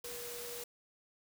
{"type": "tone in noise", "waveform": "sine", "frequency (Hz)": 480.1, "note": "B4", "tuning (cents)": -49, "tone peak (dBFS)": -46, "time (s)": [0.04, 0.64], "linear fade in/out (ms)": 5, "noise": "white", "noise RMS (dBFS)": -45, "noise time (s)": [0.04, 0.64], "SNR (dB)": -4, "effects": []}